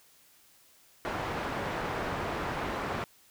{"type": "low-pass noise", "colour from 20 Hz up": "white", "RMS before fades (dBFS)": -34, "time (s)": [1.05, 3.04], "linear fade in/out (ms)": 0, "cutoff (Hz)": 1200, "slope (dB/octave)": 12, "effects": ["white hiss -61 dBFS RMS until 3.3 s"]}